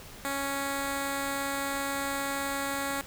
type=tone with notch filter; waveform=5% pulse; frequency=277.2 Hz; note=C#4; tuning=in tune; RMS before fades=-32 dBFS; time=0.25-3.01 s; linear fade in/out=0 ms; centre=2900 Hz; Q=1.5; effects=pink hiss -47 dBFS RMS until 3.06 s